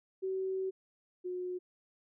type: tone pair in turn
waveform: sine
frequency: 379.6 / 362.4 Hz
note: F#4 / F#4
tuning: +44 / -36 cents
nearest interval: minor second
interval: 80 cents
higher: first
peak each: -32 / -35 dBFS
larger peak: first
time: 0.22-0.71 / 1.24-1.59 s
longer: first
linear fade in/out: 20 ms
effects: none